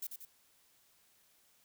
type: noise with echo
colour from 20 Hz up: violet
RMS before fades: -40 dBFS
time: 0.02-0.07 s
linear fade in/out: 5 ms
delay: 91 ms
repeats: 2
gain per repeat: -5 dB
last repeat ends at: 0.252 s
effects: white hiss -69 dBFS RMS until 1.64 s